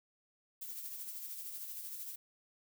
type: noise with tremolo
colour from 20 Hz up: violet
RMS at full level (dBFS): -43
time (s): 0.61-2.16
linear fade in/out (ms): 10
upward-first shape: sine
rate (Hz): 13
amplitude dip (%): 40
effects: none